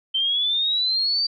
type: exponential sweep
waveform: sine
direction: up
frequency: 3103 to 4673 Hz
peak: -19 dBFS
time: 0.14-1.27 s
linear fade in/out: 10 ms
effects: none